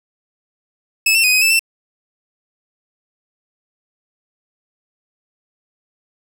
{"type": "tone with pitch steps", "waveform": "sawtooth", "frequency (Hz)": [2601, 2697, 2498, 2517, 2635, 2681], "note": ["E7", "E7", "D#7", "D#7", "E7", "E7"], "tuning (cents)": [-24, 39, 6, 19, -1, 29], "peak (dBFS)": -8, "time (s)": [1.06, 1.594], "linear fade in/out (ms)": 5, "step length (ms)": 89, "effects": []}